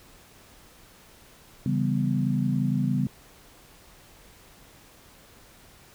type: chord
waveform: sine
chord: C# half-diminished seventh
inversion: none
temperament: equal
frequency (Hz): 138.59 / 164.81 / 196 / 246.9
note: C#3 / E3 / G3 / B3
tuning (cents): 0 / 0 / 0 / 0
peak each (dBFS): -26 / -32 / -27 / -28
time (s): 1.66-3.07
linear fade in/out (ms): 2
effects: pink hiss -53 dBFS RMS until 5.94 s